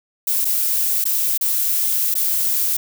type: noise with dropouts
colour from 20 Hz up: violet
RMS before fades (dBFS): -19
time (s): 0.27-2.77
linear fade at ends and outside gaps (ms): 5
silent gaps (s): 0.447-0.451 / 1.042-1.053 / 1.377-1.41 / 2.142-2.152
effects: none